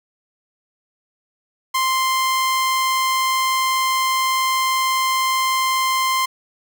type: tone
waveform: sawtooth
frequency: 1046.5 Hz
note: C6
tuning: in tune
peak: -13 dBFS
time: 1.74-6.26 s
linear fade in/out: 10 ms
effects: none